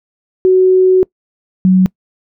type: tone pair in turn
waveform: sine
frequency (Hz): 372.4 / 186.2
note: F#4 / F#3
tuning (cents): +11 / +11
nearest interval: octave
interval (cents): 1200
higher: first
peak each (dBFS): -5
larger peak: neither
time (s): 0.45-1.03 / 1.65-1.86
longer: first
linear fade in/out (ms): 0
effects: noise-tail reverb RT60 0.1 s tail -24 dB re dry